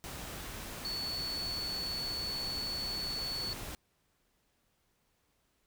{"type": "tone in noise", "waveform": "sine", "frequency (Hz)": 4435, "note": "C#8", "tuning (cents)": 0, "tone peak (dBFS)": -35, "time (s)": [0.85, 3.53], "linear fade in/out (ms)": 0, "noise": "pink", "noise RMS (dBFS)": -43, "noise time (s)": [0.04, 3.75], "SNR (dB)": 5, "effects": ["pink hiss -75 dBFS RMS until 5.66 s"]}